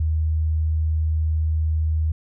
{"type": "tone", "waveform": "sine", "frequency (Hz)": 78.7, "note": "D#2", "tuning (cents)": 20, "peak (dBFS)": -18, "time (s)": [0, 2.12], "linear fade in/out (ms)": 5, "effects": []}